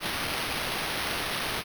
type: noise with sample-and-hold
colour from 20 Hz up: white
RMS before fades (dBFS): -31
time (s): 0-1.64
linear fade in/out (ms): 50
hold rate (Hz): 7350
effects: none